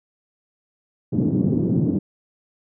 white band-pass noise, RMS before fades -20 dBFS, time 1.12-1.99 s, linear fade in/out 10 ms, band 120 to 280 Hz, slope 24 dB/octave, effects none

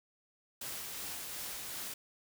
white noise with tremolo, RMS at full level -41 dBFS, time 0.61-1.94 s, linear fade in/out 5 ms, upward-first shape triangle, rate 2.7 Hz, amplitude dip 25%, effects none

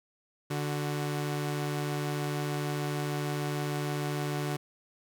sawtooth tone pair together, 146.56 / 369.7 Hz, D3 / F#4, -3 / -1 cents, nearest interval octave + major third, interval 1602 cents, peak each -27 / -33 dBFS, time 0.5-4.57 s, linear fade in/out 10 ms, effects none

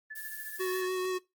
sine tone with tremolo, 1737 Hz, A6, 23 cents flat, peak -38 dBFS, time 0.1-0.88 s, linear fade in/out 10 ms, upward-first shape sine, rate 14 Hz, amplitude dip 70%
violet noise, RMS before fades -42 dBFS, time 0.15-0.81 s, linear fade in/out 10 ms
square tone with vibrato, 370 Hz, F#4, in tune, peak -30 dBFS, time 0.59-1.19 s, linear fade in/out 20 ms, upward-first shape sine, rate 6.6 Hz, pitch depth 15 cents each way
effects noise-tail reverb RT60 0.2 s tail -21 dB re dry + Opus 24 kbps

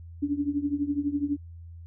sine tone with tremolo, 287.8 Hz, D4, 35 cents flat, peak -21 dBFS, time 0.22-1.37 s, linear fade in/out 10 ms, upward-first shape triangle, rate 12 Hz, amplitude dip 90%, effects added 84 Hz sine -41 dBFS peak until 1.86 s

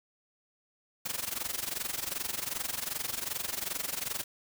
white noise with amplitude modulation, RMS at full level -32 dBFS, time 1.05-4.24 s, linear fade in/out 10 ms, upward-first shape sine, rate 22.6 Hz, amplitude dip 85%, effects none

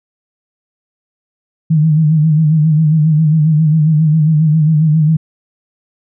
sine tone with vibrato, 155.56 Hz, D#3, in tune, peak -7 dBFS, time 1.7-5.17 s, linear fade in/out 10 ms, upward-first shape sine, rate 7.4 Hz, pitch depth 69 cents each way, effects none

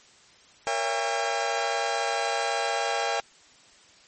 sawtooth chord, A# diminished seventh, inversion none, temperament just, 466.2 / 559.4 / 671.3 / 805.5 Hz, A#4 / C#5 / E5 / G5, 0 / +16 / +31 / +47 cents, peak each -29 / -29 / -27 / -24 dBFS, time 0.67-3.2 s, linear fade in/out 0 ms, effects white hiss -55 dBFS RMS until 4.07 s + MP3 32 kbps

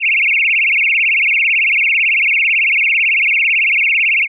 sine tone with vibrato, 2427 Hz, D#7, 44 cents flat, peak -10 dBFS, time 0-4.28 s, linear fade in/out 50 ms, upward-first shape sine, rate 18 Hz, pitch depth 230 cents each way, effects none

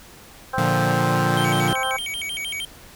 harmonic tone, 261.6 Hz, C4, in tune, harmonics 2 / 3 / 4 / 5 / 6, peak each -30 / -26 / -29 / -30 / -28 dBFS, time 0.53-1.97 s, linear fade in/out 10 ms
sawtooth chord, Bb major, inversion none, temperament equal, 116.54 / 146.83 / 174.61 Hz, Bb2 / D3 / F3, 0 / 0 / 0 cents, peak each -20 dBFS, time 0.58-1.73 s, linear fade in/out 0 ms
square tone with vibrato, 2667 Hz, E7, 20 cents sharp, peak -27 dBFS, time 1.37-2.65 s, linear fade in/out 2 ms, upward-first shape square, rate 6.5 Hz, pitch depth 290 cents each way
effects pink hiss -45 dBFS RMS until 2.95 s

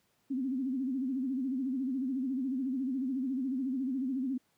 sine tone with vibrato, 261.6 Hz, C4, in tune, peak -30 dBFS, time 0.3-4.38 s, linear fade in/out 10 ms, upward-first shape sine, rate 14 Hz, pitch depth 110 cents each way, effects pink hiss -73 dBFS RMS until 4.57 s + high-pass 100 Hz 12 dB/octave

